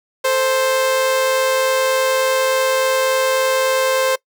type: tone pair together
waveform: sawtooth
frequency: 440.8 / 524.2 Hz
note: A4 / C5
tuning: +3 / +3 cents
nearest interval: minor third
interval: 300 cents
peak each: -22 / -11 dBFS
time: 0.24-4.16 s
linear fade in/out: 10 ms
effects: noise-tail reverb RT60 0.1 s tail -22 dB re dry